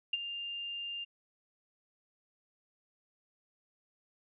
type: tone with ADSR envelope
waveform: sine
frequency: 2800 Hz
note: F7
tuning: 4 cents sharp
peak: -26 dBFS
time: 0.13-1.05 s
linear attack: 5 ms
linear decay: 27 ms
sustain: -11 dB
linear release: 18 ms
effects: none